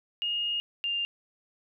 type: tone pair in turn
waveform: sine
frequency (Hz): 2851 / 2800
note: F7 / F7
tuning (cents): +35 / +4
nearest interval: unison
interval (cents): 31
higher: first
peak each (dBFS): -27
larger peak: neither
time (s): 0.22-0.6 / 0.84-1.05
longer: first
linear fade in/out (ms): 0
effects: none